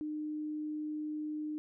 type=tone; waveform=sine; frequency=304 Hz; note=D#4; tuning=40 cents flat; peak=-35 dBFS; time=0.01-1.58 s; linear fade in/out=0 ms; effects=none